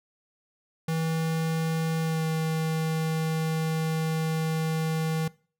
square tone with pitch glide, 161.7 to 159.75 Hz, E3 to D#3, -33 to +46 cents, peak -26 dBFS, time 0.88-5.28 s, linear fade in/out 5 ms, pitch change -21 cents, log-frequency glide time 2.01-2.24 s, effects noise-tail reverb RT60 0.4 s tail -21 dB re dry

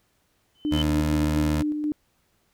sine tone with exponential growth, 3044 Hz, F#7, 48 cents sharp, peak -23 dBFS, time 0.55-0.82 s, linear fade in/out 2 ms, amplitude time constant 57 ms
sine tone with tremolo, 300 Hz, D4, 37 cents sharp, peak -22 dBFS, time 0.65-1.92 s, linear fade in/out 0 ms, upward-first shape square, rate 4.2 Hz, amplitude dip 35%
20% pulse tone with vibrato, 76.9 Hz, D#2, 20 cents flat, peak -18 dBFS, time 0.71-1.63 s, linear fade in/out 20 ms, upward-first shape sine, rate 18 Hz, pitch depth 12 cents each way
effects pink hiss -68 dBFS RMS until 2.53 s

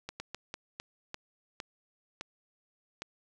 slowing click train, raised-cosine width 0.2 ms, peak -21 dBFS, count 9, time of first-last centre 0.09-3.02 s, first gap 110 ms, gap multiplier 1.33, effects none

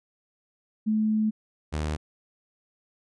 sine / sawtooth tone pair in turn, 216.2 / 76.44 Hz, A3 / D#2, -30 / -30 cents, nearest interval octave + tritone, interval 1800 cents, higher first, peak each -21 / -23 dBFS, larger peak first, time 0.86-1.31 / 1.72-1.97 s, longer first, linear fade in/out 20 ms, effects resampled to 22050 Hz

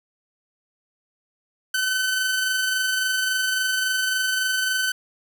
sawtooth tone with amplitude modulation, 1520 Hz, F#6, 46 cents sharp, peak -16 dBFS, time 1.74-4.92 s, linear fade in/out 5 ms, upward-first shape sine, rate 23.6 Hz, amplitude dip 30%, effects none

